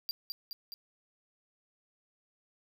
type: tone with echo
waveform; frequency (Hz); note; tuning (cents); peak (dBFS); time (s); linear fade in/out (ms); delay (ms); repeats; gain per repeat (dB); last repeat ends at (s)
square; 4743; D8; +16; -33; 0.09-0.11; 0; 210; 3; -3; 0.74
effects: none